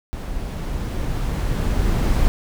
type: noise with level ramp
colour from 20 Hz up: brown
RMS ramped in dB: -28 to -17 dBFS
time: 0.13-2.28 s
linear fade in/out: 0 ms
effects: none